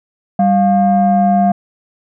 sine tone pair together, 196 / 703.3 Hz, G3 / F5, 0 / +12 cents, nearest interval octave + minor seventh, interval 2212 cents, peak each -10 dBFS, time 0.39-1.52 s, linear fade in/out 5 ms, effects tanh soft clip ceiling -4 dBFS

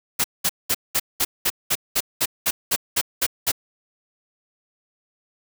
white noise bursts, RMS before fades -20 dBFS, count 14, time 0.19-3.518 s, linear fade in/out 10 ms, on 52 ms, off 200 ms, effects none

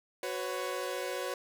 sawtooth chord, F# suspended fourth, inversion none, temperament equal with one note detuned, 370 / 500.2 / 554.4 Hz, F#4 / B4 / C#5, 0 / +22 / 0 cents, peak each -35 / -34 / -34 dBFS, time 0.23-1.34 s, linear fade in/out 2 ms, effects none

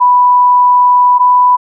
sine tone pair in turn, 987.8 / 991.6 Hz, B5 / B5, 0 / +7 cents, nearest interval unison, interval 7 cents, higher second, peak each -4 dBFS, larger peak neither, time 0-1.19 / 1.19-1.57 s, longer first, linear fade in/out 20 ms, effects none

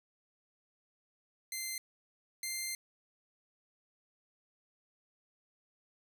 10% pulse tone pair in turn, 2079 / 2092 Hz, C7 / C7, -12 / -1 cents, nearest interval unison, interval 11 cents, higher second, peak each -28 / -27 dBFS, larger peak second, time 1.52-1.78 / 2.43-2.75 s, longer second, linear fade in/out 2 ms, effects none

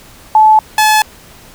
sine / sawtooth tone pair in turn, 866 / 859.5 Hz, A5 / A5, -28 / -41 cents, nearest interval unison, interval 13 cents, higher first, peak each -3 dBFS, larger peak neither, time 0.35-0.59 / 0.78-1.02 s, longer neither, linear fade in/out 2 ms, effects pink hiss -39 dBFS RMS until 1.54 s

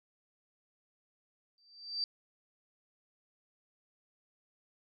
sine tone with exponential growth, 4661 Hz, D8, 14 cents flat, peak -29 dBFS, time 1.58-2.04 s, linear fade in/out 1 ms, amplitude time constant 100 ms, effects none

